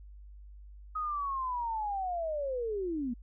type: linear sweep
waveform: sine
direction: down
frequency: 1267 to 228.4 Hz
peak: -31 dBFS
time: 0.95-3.14 s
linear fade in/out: 10 ms
effects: added 50 Hz sine -47 dBFS peak until 3.22 s